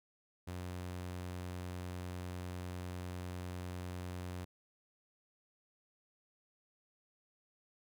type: tone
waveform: sawtooth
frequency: 90 Hz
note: F#2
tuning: 47 cents flat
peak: -37 dBFS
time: 0.47-4.45 s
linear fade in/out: 10 ms
effects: none